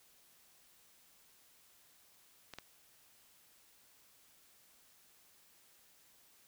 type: clicks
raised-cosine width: 0.2 ms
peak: -29 / -27 dBFS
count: 2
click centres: 2.537 / 2.586 s
effects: white hiss -66 dBFS RMS until 6.47 s